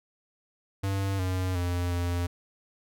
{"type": "tone with pitch steps", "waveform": "square", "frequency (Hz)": [97.7, 92.5, 88.2, 87.4], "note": ["G2", "F#2", "F2", "F2"], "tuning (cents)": [-5, 0, 18, 2], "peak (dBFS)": -27, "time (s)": [0.83, 2.27], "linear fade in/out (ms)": 10, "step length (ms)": 360, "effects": []}